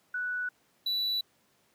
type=tone pair in turn; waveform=sine / triangle; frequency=1480 / 3951 Hz; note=F#6 / B7; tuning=0 / 0 cents; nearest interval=octave + perfect fourth; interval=1700 cents; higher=second; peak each=-30 / -26 dBFS; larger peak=second; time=0.14-0.49 / 0.86-1.21 s; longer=neither; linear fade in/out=5 ms; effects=pink hiss -68 dBFS RMS until 1.74 s + high-pass 150 Hz 12 dB/octave